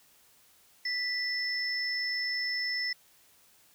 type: tone pair together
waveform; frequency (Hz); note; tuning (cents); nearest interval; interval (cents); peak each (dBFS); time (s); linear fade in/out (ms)
sine; 1975.5 / 5274; B6 / E8; 0 / 0; octave + perfect fourth; 1700; -32 / -32; 0.85-2.93; 5
effects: white hiss -62 dBFS RMS until 3.74 s